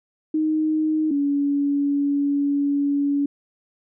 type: tone pair in turn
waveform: sine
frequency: 311.1 / 284 Hz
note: D#4 / C#4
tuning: 0 / +42 cents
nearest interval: major second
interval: 158 cents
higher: first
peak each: -18 dBFS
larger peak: neither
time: 0.34-1.11 / 1.11-3.26 s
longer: second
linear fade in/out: 5 ms
effects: none